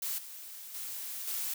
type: noise with level steps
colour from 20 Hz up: blue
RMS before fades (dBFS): -35 / -46 / -40 / -35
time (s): 0.02-1.54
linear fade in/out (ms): 5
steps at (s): 0.18 / 0.74 / 1.27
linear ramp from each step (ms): 5
effects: none